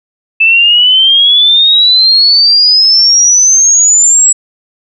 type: exponential sweep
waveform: sine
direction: up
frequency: 2624 to 7790 Hz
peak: -3 dBFS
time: 0.4-4.33 s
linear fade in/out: 10 ms
effects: none